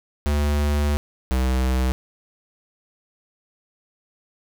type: tone pair in turn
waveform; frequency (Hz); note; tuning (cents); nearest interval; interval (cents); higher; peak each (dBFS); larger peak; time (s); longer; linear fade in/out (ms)
square; 73.3 / 64.25; D2 / C2; -3 / -31; major second; 228; first; -19; neither; 0.26-0.97 / 1.31-1.92; first; 0
effects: none